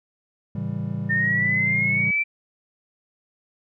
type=chord; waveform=triangle; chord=A dominant seventh; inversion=none; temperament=just; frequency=110 / 137.5 / 165 / 198 Hz; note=A2 / C#3 / E3 / G3; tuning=0 / -14 / +2 / +18 cents; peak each=-29 / -29 / -29 / -28 dBFS; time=0.55-2.11 s; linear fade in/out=5 ms
type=linear sweep; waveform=sine; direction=up; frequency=1806 to 2349 Hz; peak=-19 dBFS; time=1.09-2.24 s; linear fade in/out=20 ms
effects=none